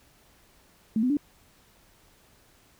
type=tone with pitch steps; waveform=sine; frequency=220 / 252.7 / 290.3 Hz; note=A3 / B3 / D4; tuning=0 / +40 / -20 cents; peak=-21 dBFS; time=0.96-1.17 s; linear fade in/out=2 ms; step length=70 ms; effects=pink hiss -60 dBFS RMS until 2.79 s